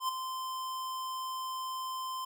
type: tone with ADSR envelope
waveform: square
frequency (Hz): 1037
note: C6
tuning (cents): -16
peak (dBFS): -28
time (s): 0-2.25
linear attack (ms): 85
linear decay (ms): 11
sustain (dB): -8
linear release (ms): 6
effects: none